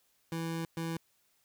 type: tone bursts at uneven times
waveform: 25% pulse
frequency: 164.81 Hz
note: E3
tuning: in tune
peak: -30 dBFS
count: 2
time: 0.32-0.65 / 0.77-0.97 s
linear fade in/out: 2 ms
effects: white hiss -72 dBFS RMS until 1.44 s